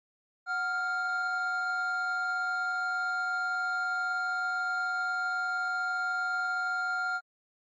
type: tone pair together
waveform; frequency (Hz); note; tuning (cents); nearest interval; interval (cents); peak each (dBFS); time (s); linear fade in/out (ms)
triangle; 740 / 1396.9; F#5 / F6; 0 / 0; major seventh; 1100; -34 / -27; 0.46-7.21; 50
effects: MP3 32 kbps